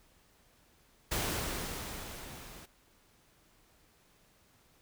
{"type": "noise with level ramp", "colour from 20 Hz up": "pink", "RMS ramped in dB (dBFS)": [-32, -51], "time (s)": [1.11, 2.66], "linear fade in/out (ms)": 10, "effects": ["pink hiss -66 dBFS RMS until 4.81 s"]}